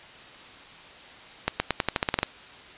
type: accelerating click train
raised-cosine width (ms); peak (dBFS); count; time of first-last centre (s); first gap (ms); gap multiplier
0.3; -6; 11; 1.48-2.231; 120; 0.89
effects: white hiss -46 dBFS RMS until 2.77 s + resampled to 8000 Hz